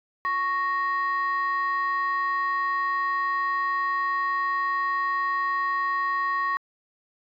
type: tone pair together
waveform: sine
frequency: 1107.5 / 1864.7 Hz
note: C#6 / A#6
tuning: -2 / 0 cents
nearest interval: major sixth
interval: 902 cents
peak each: -23 / -27 dBFS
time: 0.25-6.57 s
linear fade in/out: 0 ms
effects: tanh soft clip ceiling -18 dBFS